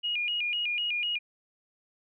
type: tone with vibrato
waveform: sine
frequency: 2645 Hz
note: E7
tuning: 5 cents sharp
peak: -27 dBFS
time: 0.03-1.19 s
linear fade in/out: 20 ms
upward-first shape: square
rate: 4 Hz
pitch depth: 150 cents each way
effects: none